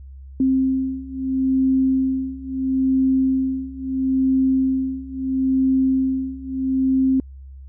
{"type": "beating tone pair", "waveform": "sine", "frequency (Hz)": [263.2, 263.95], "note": ["C4", "C4"], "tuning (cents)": [10, 15], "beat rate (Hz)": 0.75, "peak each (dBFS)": [-21, -19], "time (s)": [0.4, 7.2], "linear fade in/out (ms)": 2, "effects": ["added 67 Hz sine -36 dBFS peak until 7.68 s"]}